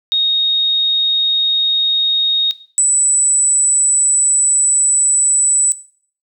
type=tone pair in turn; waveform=sine; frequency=3730 / 7954 Hz; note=A#7 / B8; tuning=0 / +11 cents; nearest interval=octave + minor second; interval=1311 cents; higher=second; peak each=-11 / -9 dBFS; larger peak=second; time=0.12-2.51 / 2.78-5.72 s; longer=second; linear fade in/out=0 ms; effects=noise-tail reverb RT60 0.5 s tail -17 dB re dry